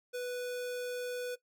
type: tone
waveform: square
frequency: 493.9 Hz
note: B4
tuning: in tune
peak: -36 dBFS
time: 0.13-1.36 s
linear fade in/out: 20 ms
effects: noise-tail reverb RT60 0.1 s tail -17 dB re dry